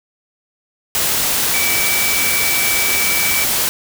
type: tone in noise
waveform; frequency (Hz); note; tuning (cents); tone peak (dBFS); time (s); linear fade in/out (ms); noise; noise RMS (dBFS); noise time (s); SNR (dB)
sine; 2300; D7; -37; -19; 1.54-3.44; 0; white; -17; 0.95-3.69; -5
effects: none